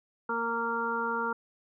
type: harmonic tone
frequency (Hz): 231.5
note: A#3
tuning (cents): -12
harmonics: 1 / 2 / 4 / 5 / 6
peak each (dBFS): -38 / -35 / -33 / -38 / -32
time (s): 0.29-1.33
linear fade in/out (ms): 5
effects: none